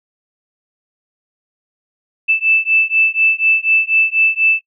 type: beating tone pair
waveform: sine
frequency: 2637 / 2641.1 Hz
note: E7 / E7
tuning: 0 / +3 cents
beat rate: 4.1 Hz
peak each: -14 dBFS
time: 2.28-4.61 s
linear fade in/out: 20 ms
effects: noise-tail reverb RT60 0.1 s tail -25 dB re dry